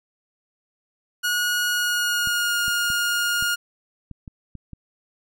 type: tone with pitch glide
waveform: sawtooth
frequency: 1450 to 1422.6 Hz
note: F#6 to F6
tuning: -35 to +32 cents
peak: -17 dBFS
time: 1.23-3.56 s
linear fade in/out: 20 ms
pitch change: -33 cents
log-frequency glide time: 1.71-2.62 s
type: clicks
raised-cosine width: 5 ms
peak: -25 dBFS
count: 8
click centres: 2.273 / 2.681 / 2.902 / 3.425 / 4.113 / 4.278 / 4.553 / 4.733 s
effects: none